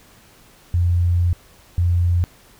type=tone pair in turn; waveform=sine; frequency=87.31 / 87.31 Hz; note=F2 / F2; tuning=0 / 0 cents; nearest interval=unison; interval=0 cents; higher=neither; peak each=-14 / -14 dBFS; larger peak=neither; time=0.74-1.33 / 1.78-2.24 s; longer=first; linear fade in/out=0 ms; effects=pink hiss -50 dBFS RMS until 2.59 s